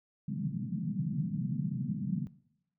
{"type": "band-pass noise", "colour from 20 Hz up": "white", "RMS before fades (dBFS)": -34, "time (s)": [0.28, 2.27], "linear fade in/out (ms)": 0, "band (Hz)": [130, 210], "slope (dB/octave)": 48, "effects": ["noise-tail reverb RT60 0.8 s tail -20 dB re dry"]}